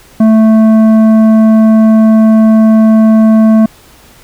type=tone with tanh clipping; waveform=sine; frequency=220 Hz; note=A3; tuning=in tune; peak=-4 dBFS; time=0.2-3.66 s; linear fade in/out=5 ms; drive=10 dB; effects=pink hiss -40 dBFS RMS until 4.23 s